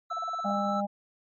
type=tone; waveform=triangle; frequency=1318.5 Hz; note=E6; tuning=in tune; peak=-29 dBFS; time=0.1-0.81 s; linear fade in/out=10 ms
type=tone bursts; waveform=sine; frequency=697 Hz; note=F5; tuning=4 cents flat; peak=-33 dBFS; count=8; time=0.11-0.516 s; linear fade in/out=5 ms; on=21 ms; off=34 ms
type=harmonic tone; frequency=201.9 Hz; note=G#3; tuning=49 cents flat; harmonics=1 / 3 / 4; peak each=-30 / -32 / -31 dBFS; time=0.44-0.87 s; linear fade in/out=20 ms
effects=MP3 32 kbps